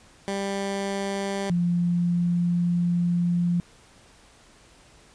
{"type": "tone pair in turn", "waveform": ["15% pulse", "sine"], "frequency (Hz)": [197.5, 174.03], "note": ["G3", "F3"], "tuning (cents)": [13, -6], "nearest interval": "major second", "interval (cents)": 219, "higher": "first", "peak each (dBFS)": -20, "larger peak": "neither", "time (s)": [[0.28, 1.5], [1.5, 3.6]], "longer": "second", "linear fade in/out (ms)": 0, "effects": ["pink hiss -54 dBFS RMS until 5.14 s", "resampled to 22050 Hz"]}